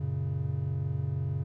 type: chord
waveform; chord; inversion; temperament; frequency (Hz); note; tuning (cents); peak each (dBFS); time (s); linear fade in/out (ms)
triangle; F# major; none; equal; 92.5 / 116.54 / 138.59; F#2 / A#2 / C#3; 0 / 0 / 0; -32 / -33 / -29; 0-1.44; 10
effects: none